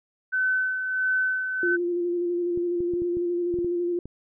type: tone with tremolo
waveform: sine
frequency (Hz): 1518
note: F#6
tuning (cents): +44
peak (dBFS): -20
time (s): 0.32-1.77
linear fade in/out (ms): 20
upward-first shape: sine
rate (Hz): 1.5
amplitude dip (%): 50
type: tone with vibrato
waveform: sine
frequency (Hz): 349.2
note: F4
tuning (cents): 0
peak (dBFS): -23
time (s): 1.63-3.99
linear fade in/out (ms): 2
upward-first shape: square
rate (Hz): 12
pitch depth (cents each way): 19
type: clicks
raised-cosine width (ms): 3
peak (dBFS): -25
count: 9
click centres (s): 2.575 / 2.805 / 2.937 / 3.02 / 3.17 / 3.541 / 3.588 / 3.646 / 4.056
effects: none